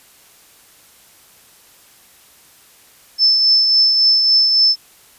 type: tone with tremolo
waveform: sine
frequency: 5274 Hz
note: E8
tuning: in tune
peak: -8 dBFS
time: 3.18-4.76 s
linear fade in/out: 50 ms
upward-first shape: triangle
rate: 3.6 Hz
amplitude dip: 40%
effects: white hiss -48 dBFS RMS until 5.18 s + resampled to 32000 Hz